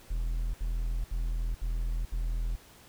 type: tone bursts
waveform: triangle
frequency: 41.2 Hz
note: E1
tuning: in tune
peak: -26 dBFS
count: 5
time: 0.1-2.56 s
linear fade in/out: 10 ms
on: 440 ms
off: 65 ms
effects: pink hiss -55 dBFS RMS until 2.88 s